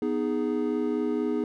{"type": "chord", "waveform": "triangle", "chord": "G# minor", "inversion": "first", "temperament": "equal", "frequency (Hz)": [246.9, 311.1, 415.3], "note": ["B3", "D#4", "G#4"], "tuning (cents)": [0, 0, 0], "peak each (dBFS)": -27, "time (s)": [0.02, 1.44], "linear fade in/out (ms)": 2, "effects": []}